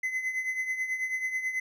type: tone with tremolo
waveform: triangle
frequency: 2038 Hz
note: C7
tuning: 46 cents flat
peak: -24 dBFS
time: 0.03-1.6 s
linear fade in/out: 5 ms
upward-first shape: triangle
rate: 9.2 Hz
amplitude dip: 70%
effects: none